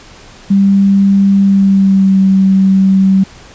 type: tone with pitch glide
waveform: sine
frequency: 197.1 to 192.04 Hz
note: G3 to G3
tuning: +10 to -35 cents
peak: -5 dBFS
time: 0.5-3.24 s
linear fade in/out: 10 ms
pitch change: -45 cents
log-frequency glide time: 1.42-2.18 s
effects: pink hiss -37 dBFS RMS until 3.54 s + resampled to 16000 Hz